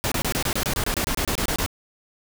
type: noise bursts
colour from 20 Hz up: pink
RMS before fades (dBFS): -24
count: 16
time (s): 0.04-1.662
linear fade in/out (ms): 0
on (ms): 77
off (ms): 26
effects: none